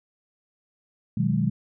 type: chord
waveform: sine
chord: G# minor seventh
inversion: first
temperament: equal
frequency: 123.47 / 155.56 / 185 / 207.7 Hz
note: B2 / D#3 / F#3 / G#3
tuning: 0 / 0 / 0 / 0 cents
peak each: -26 dBFS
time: 1.17-1.5 s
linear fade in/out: 5 ms
effects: none